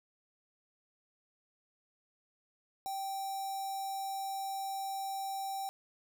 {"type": "tone with notch filter", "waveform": "square", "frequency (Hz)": 780, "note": "G5", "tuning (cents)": -9, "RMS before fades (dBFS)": -38, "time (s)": [2.86, 5.69], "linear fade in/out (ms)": 0, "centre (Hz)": 2100, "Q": 0.58, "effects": []}